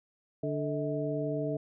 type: harmonic tone with a mistuned harmonic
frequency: 146.83 Hz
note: D3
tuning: in tune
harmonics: 1 / 2 / 3 / 4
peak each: -35 / -35 / -35 / -35 dBFS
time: 0.43-1.57 s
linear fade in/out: 5 ms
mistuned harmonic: 4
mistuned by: +140 cents
effects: none